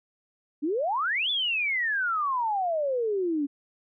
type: exponential two-way sweep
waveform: sine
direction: up then down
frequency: 275.3 to 3520 to 275.3 Hz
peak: -24 dBFS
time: 0.62-3.47 s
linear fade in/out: 20 ms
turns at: 1.3 s
effects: none